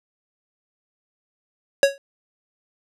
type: tone with exponential decay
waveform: square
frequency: 554 Hz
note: C#5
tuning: 1 cent flat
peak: -9 dBFS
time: 1.83-1.98 s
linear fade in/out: 1 ms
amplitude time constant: 31 ms
effects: low-pass 9000 Hz 12 dB/octave